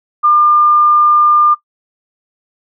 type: tone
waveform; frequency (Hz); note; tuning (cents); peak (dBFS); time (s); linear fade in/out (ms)
sine; 1200; D6; +37; -6; 0.23-1.55; 20
effects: noise-tail reverb RT60 0.1 s tail -19 dB re dry